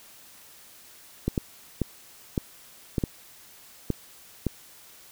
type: clicks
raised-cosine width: 3 ms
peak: -11 dBFS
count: 8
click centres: 1.28 / 1.378 / 1.817 / 2.378 / 2.982 / 3.038 / 3.903 / 4.467 s
effects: white hiss -51 dBFS RMS until 5.11 s